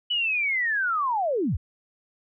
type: linear sweep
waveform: sine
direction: down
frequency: 2985 to 49 Hz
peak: -22 dBFS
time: 0.1-1.57 s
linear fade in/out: 10 ms
effects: none